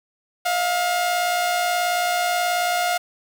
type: tone pair together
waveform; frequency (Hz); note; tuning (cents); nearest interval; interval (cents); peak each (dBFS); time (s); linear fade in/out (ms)
sawtooth; 651 / 709.5; E5 / F5; -22 / +27; minor second; 149; -26 / -16; 0.45-2.98; 10
effects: 7-bit